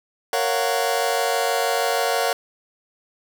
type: chord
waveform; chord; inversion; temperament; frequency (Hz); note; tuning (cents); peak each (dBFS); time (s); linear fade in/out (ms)
sawtooth; Gb major seventh; first; just; 462.5 / 555 / 693.7 / 740; Bb4 / Db5 / F5 / Gb5; -14 / +2 / -12 / 0; -21; 0.33-2.33; 2
effects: none